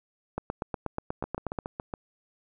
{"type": "two click trains", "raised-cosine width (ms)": 1, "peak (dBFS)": [-19, -16], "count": [6, 11], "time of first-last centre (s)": [[1.24, 1.938], [0.38, 1.588]], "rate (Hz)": [7.16, 8.28], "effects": []}